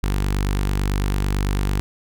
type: tone with notch filter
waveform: sawtooth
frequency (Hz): 49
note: G1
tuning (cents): 0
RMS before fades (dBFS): -21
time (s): 0.03-1.8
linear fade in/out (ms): 0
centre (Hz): 590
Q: 1.8
effects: none